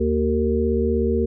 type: harmonic tone with a mistuned harmonic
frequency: 76.5 Hz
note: D#2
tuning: 29 cents flat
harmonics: 1 / 3 / 5 / 6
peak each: -23 / -23 / -23 / -23 dBFS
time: 0-1.26 s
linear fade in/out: 10 ms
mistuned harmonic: 1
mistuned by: -29 cents
effects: none